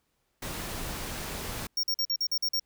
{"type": "noise", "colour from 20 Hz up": "pink", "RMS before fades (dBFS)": -36, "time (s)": [0.42, 1.67], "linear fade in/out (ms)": 5}
{"type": "tone bursts", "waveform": "square", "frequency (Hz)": 5550, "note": "F8", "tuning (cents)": -12, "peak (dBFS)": -26, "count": 8, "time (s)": [1.77, 2.597], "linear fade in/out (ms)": 5, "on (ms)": 64, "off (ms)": 45}
{"effects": ["pink hiss -75 dBFS RMS until 2.65 s"]}